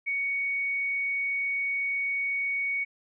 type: tone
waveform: sine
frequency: 2233 Hz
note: C#7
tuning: 12 cents sharp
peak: -26 dBFS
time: 0.06-2.85 s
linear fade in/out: 20 ms
effects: none